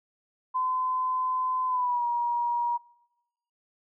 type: tone with pitch glide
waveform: sine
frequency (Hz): 1022 to 953.6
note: C6 to A#5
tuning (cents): -41 to +39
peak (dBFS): -24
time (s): 0.54-2.78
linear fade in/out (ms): 20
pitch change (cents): -120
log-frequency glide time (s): 1.67-2.05
effects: noise-tail reverb RT60 0.9 s tail -23 dB re dry